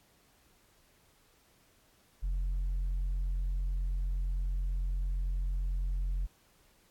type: tone with tanh clipping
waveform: sine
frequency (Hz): 44.48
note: F1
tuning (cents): +32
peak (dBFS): -30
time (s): 2.22-6.27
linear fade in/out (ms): 20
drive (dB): 2
effects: pink hiss -66 dBFS RMS until 6.9 s + AAC 64 kbps